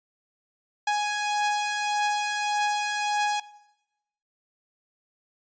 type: beating tone pair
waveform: sawtooth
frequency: 830.6 / 832.3 Hz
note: G#5 / G#5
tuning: 0 / +4 cents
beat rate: 1.7 Hz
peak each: -28 / -21 dBFS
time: 0.87-3.4 s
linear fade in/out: 5 ms
effects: noise-tail reverb RT60 0.9 s tail -18 dB re dry + resampled to 16000 Hz